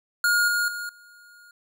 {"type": "tone with level steps", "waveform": "square", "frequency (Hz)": 1428, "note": "F6", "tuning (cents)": 38, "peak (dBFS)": [-19, -22, -31, -49], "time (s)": [0.24, 1.51], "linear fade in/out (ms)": 2, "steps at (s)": [0.48, 0.68, 0.89], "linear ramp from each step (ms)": 2, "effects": []}